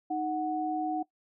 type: tone pair together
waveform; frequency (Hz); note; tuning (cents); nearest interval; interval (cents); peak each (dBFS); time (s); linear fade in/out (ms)
sine; 311.1 / 739.9; D#4 / F#5; 0 / 0; octave + minor third; 1500; -32 / -30; 0.1-1.03; 10
effects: noise-tail reverb RT60 0.1 s tail -19 dB re dry